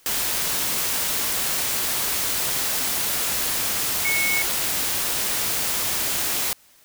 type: tone in noise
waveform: sine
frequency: 2200 Hz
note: C#7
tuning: 14 cents flat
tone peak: -21 dBFS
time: 4.05-4.42 s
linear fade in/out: 0 ms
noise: white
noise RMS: -24 dBFS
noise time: 0.06-6.53 s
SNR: 0 dB
effects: white hiss -55 dBFS RMS until 6.84 s